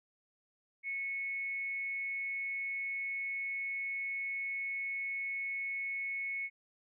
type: tone with amplitude modulation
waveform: sine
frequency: 2200 Hz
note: C#7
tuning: 14 cents flat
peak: -33 dBFS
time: 0.83-6.5 s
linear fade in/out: 50 ms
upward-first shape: sine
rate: 232 Hz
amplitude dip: 35%
effects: none